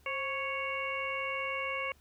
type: harmonic tone with a mistuned harmonic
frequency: 554.4 Hz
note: C#5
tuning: in tune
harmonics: 1 / 2 / 3 / 4 / 5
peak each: -39 / -38 / -47 / -36 / -40 dBFS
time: 0.06-1.92 s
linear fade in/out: 2 ms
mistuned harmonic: 1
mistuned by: -71 cents
effects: added 73 Hz sine -62 dBFS peak until 2 s + pink hiss -66 dBFS RMS until 2 s